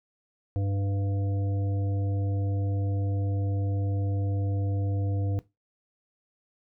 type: harmonic tone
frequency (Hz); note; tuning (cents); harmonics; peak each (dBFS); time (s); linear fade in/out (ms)
99.1; G2; +19; 1 / 3 / 5 / 7; -25 / -36 / -39 / -45; 0.56-5.39; 0
effects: noise-tail reverb RT60 0.2 s tail -17 dB re dry